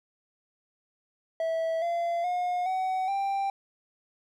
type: tone with pitch steps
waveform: triangle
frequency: 653 / 684.3 / 717.1 / 751.4 / 787.4 Hz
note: E5 / F5 / F5 / F#5 / G5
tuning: -17 / -35 / +46 / +26 / +8 cents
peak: -24 dBFS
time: 1.4-3.5 s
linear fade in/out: 2 ms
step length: 420 ms
effects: none